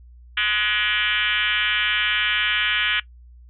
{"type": "tone with frequency modulation", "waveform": "sine", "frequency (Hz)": 2342, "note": "D7", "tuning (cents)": -5, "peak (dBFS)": -18, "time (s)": [0.37, 3], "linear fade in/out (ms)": 5, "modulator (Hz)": 218, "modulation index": 4.3, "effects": ["noise-tail reverb RT60 0.1 s tail -19 dB re dry", "added 60 Hz sine -43 dBFS peak until 3.49 s"]}